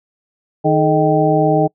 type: harmonic tone with a mistuned harmonic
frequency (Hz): 155.56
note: D#3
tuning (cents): 0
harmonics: 1 / 2 / 3 / 4 / 5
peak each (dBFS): -17 / -17 / -17 / -17 / -17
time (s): 0.64-1.68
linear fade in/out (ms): 20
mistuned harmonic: 3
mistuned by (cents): -140
effects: noise-tail reverb RT60 0.1 s tail -26 dB re dry